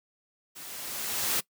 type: noise with level ramp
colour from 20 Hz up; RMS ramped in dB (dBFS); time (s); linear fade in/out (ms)
white; -44 to -26; 0.55-1.41; 20
effects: noise-tail reverb RT60 0.1 s tail -21 dB re dry + high-pass 100 Hz 12 dB/octave